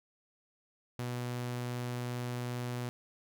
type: tone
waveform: sawtooth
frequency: 122.5 Hz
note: B2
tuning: 14 cents flat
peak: -31 dBFS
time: 0.99-2.89 s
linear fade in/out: 0 ms
effects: none